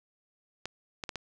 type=clicks; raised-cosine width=0.2 ms; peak=-18 dBFS; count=4; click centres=0.656 / 1.038 / 1.092 / 1.157 s; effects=none